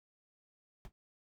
brown noise with exponential decay, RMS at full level -41 dBFS, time 0.85-0.92 s, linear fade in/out 0 ms, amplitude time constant 15 ms, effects none

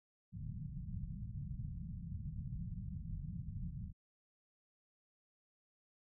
white low-pass noise, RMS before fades -44 dBFS, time 0.32-3.93 s, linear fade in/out 50 ms, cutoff 180 Hz, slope 48 dB/octave, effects none

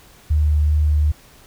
sine tone with vibrato, 75.3 Hz, D2, 44 cents sharp, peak -13 dBFS, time 0.3-1.12 s, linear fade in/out 10 ms, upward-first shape sine, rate 2.6 Hz, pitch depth 11 cents each way, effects pink hiss -48 dBFS RMS until 1.46 s

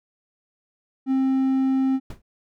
triangle tone, 265 Hz, C4, 22 cents sharp, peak -16 dBFS, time 1.06-2 s, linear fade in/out 50 ms
brown noise with exponential decay, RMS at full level -27 dBFS, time 2.1-2.22 s, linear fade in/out 5 ms, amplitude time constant 26 ms
effects none

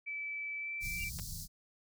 sine tone with pitch glide, 2309 to 2330 Hz, D7 to D7, -30 to -14 cents, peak -37 dBFS, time 0.06-1.1 s, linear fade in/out 20 ms, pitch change +16 cents, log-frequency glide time 0.58-0.7 s
pink band-stop noise, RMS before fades -42 dBFS, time 0.8-1.48 s, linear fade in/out 50 ms, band 180 to 4400 Hz, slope 48 dB/octave
sine tone with exponential growth, 2780 Hz, F7, 9 cents flat, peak -40 dBFS, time 0.95-1.04 s, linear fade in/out 5 ms, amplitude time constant 19 ms
clicks, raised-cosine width 0.2 ms, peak -30 dBFS, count 2, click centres 1.188 / 1.196 s
effects none

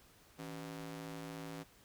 sawtooth ring-modulated tone, 220 Hz, A3, in tune, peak -37 dBFS, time 0.38-1.64 s, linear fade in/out 20 ms, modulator 58.4 Hz, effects pink hiss -64 dBFS RMS until 1.84 s

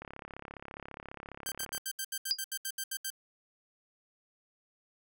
click train, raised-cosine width 0.5 ms, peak -28 dBFS, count 62, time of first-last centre 0.02-1.778 s, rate 34.7 Hz
5% pulse tone bursts, 1568 Hz, G6, in tune, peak -23 dBFS, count 13, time 1.46-3.103 s, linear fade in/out 5 ms, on 59 ms, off 73 ms
sine tone with exponential decay, 4869 Hz, D#8, 38 cents flat, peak -21 dBFS, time 2.31-2.39 s, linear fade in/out 0 ms, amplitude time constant 17 ms
effects none

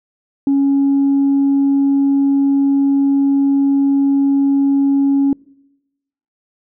sine tone, 277.2 Hz, C#4, in tune, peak -9 dBFS, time 0.47-5.33 s, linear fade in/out 2 ms, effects noise-tail reverb RT60 1.0 s tail -26 dB re dry + tanh soft clip ceiling -8 dBFS

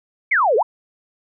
sine exponential two-way sweep, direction down then up, 2327 to 406.4 to 1063 Hz, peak -13 dBFS, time 0.31-0.63 s, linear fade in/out 10 ms, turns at 0.56 s, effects none

